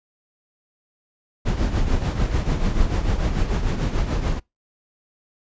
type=noise with tremolo; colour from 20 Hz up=brown; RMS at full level=-18 dBFS; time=1.45-4.4 s; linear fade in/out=20 ms; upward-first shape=triangle; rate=6.8 Hz; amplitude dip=65%; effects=noise-tail reverb RT60 0.2 s tail -25 dB re dry + resampled to 16000 Hz